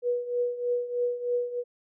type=tone with tremolo; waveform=sine; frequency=486.7 Hz; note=B4; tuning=25 cents flat; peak=-22 dBFS; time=0.02-1.64 s; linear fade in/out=50 ms; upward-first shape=triangle; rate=3.2 Hz; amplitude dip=80%; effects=none